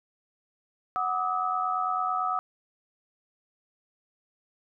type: tone cluster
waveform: sine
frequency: 739 / 1189 / 1278 Hz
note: F#5 / D6 / D#6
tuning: -2 / +21 / +46 cents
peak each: -30 / -32 / -28 dBFS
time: 0.96-2.39 s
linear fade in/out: 0 ms
effects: none